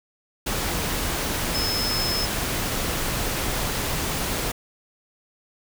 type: tone in noise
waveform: sine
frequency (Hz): 5190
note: E8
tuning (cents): -28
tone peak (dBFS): -25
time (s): 1.54-2.26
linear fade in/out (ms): 10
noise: pink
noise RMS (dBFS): -26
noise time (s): 0.46-4.52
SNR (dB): -2
effects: none